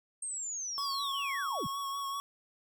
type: linear sweep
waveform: sine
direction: down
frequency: 8600 to 81.1 Hz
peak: -35 dBFS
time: 0.22-1.67 s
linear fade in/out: 5 ms
type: tone with vibrato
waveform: square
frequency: 1108.7 Hz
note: C#6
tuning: in tune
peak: -35 dBFS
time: 0.78-2.2 s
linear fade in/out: 0 ms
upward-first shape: triangle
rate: 5.2 Hz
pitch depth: 30 cents each way
effects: none